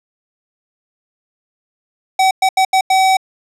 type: tone bursts at uneven times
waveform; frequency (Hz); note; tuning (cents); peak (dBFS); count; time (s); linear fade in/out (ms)
square; 761; F#5; +48; -10; 5; 2.19-2.31 / 2.42-2.49 / 2.57-2.65 / 2.73-2.81 / 2.9-3.17; 5
effects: low-pass 10000 Hz 12 dB/octave